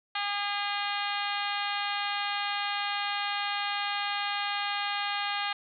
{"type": "harmonic tone with a mistuned harmonic", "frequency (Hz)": 406.8, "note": "G#4", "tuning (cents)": -36, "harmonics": [2, 3, 4, 5, 6, 7, 8, 9, 10], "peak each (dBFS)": [-34, -36, -37, -38, -39, -39, -40, -41, -41], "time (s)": [0.15, 5.53], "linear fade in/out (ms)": 5, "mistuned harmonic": 10, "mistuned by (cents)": 58, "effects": []}